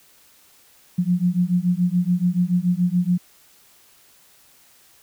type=beating tone pair; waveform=sine; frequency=174.61 / 181.61 Hz; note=F3 / F#3; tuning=0 / -32 cents; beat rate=7 Hz; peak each=-20 dBFS; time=0.98-3.18 s; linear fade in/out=10 ms; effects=white hiss -54 dBFS RMS until 5.02 s